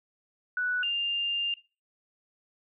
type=tone pair in turn; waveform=sine; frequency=1480 / 2800 Hz; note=F#6 / F7; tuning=0 / +4 cents; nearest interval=major seventh; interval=1104 cents; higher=second; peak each=-26 dBFS; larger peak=neither; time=0.57-0.83 / 0.83-1.54 s; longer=second; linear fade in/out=2 ms; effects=noise-tail reverb RT60 0.3 s tail -19 dB re dry